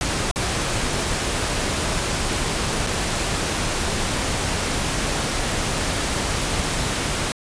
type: noise with dropouts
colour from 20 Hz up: pink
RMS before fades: -23 dBFS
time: 0.01-7.32 s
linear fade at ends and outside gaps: 1 ms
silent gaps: 0.313-0.359 / 2.866-2.87 s
effects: resampled to 22050 Hz